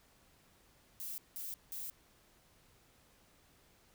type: noise bursts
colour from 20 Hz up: violet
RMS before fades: -43 dBFS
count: 3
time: 1-1.9 s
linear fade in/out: 0 ms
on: 180 ms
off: 180 ms
effects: pink hiss -67 dBFS RMS until 3.94 s